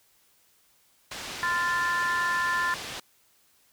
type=low-pass noise; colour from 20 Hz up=white; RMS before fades=-38 dBFS; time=1.11-3 s; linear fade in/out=5 ms; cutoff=4700 Hz; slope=12 dB/octave
type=chord; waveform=sine; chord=F major; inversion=second; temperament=equal with one note detuned; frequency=1032.7 / 1396.9 / 1760 Hz; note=C6 / F6 / A6; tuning=-23 / 0 / 0 cents; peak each=-28 / -32 / -27 dBFS; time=1.43-2.74 s; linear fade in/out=0 ms
effects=white hiss -64 dBFS RMS until 3.72 s